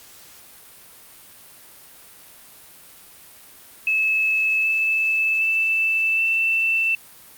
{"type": "tone with pitch steps", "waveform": "sine", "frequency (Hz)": [2600, 2623, 2645, 2668], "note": ["E7", "E7", "E7", "E7"], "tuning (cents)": [-24, -9, 5, 20], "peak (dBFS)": -17, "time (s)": [3.87, 6.95], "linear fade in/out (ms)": 2, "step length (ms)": 770, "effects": ["white hiss -46 dBFS RMS until 7.37 s", "Opus 48 kbps"]}